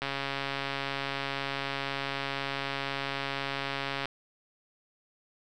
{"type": "click train", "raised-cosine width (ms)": 0.3, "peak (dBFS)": -16, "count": 558, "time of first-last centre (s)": [0.02, 4.056], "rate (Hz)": 138, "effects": []}